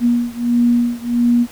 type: beating tone pair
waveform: sine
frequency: 238.6 / 240.1 Hz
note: A#3 / B3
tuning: +41 / -49 cents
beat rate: 1.5 Hz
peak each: -15 / -16 dBFS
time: 0-1.47 s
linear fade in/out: 50 ms
effects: pink hiss -40 dBFS RMS until 1.51 s